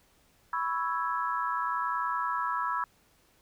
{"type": "chord", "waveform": "sine", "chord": "C# minor seventh", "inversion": "third", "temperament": "equal", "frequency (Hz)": [987.8, 1108.7, 1318.5, 1661.2], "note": ["B5", "C#6", "E6", "G#6"], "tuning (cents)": [0, 0, 0, 0], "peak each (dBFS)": [-32, -35, -32, -37], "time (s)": [0.53, 2.84], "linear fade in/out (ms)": 2, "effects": ["pink hiss -65 dBFS RMS until 3.41 s"]}